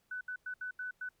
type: tone bursts at uneven times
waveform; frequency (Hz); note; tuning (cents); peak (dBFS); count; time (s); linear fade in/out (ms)
sine; 1496; F#6; +19; -37; 6; 0.11-0.21 / 0.28-0.36 / 0.46-0.54 / 0.61-0.71 / 0.79-0.91 / 1.01-1.09; 5
effects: pink hiss -75 dBFS RMS until 1.2 s